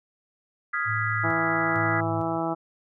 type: chord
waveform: sine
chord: F half-diminished seventh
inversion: third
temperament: equal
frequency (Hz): 1244.5 / 1396.9 / 1661.2 / 1975.5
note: Eb6 / F6 / Ab6 / Cb7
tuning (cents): 0 / 0 / 0 / 0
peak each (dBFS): -30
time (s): 0.73-2.01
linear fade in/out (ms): 10
type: tone with tremolo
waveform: sine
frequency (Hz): 108.6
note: A2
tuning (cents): -22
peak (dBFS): -29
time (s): 0.85-2.41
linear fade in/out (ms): 50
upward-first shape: square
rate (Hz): 1.1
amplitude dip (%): 70
type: harmonic tone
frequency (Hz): 164.81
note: E3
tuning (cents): 0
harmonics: 1 / 2 / 3 / 4 / 5 / 6 / 7 / 8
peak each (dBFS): -34 / -29 / -38 / -31 / -31 / -37 / -38 / -35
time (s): 1.23-2.55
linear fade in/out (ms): 20
effects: none